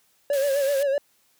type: tone with vibrato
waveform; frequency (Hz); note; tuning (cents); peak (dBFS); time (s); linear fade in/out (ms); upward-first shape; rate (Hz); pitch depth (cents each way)
triangle; 557; C#5; +8; -18; 0.3-0.98; 2; sine; 7.9; 68
type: band-pass noise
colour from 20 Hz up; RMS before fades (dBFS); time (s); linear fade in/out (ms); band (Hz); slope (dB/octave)
white; -37; 0.33-0.83; 2; 1300 to 16000; 12
effects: white hiss -64 dBFS RMS until 1.39 s + high-pass 80 Hz 12 dB/octave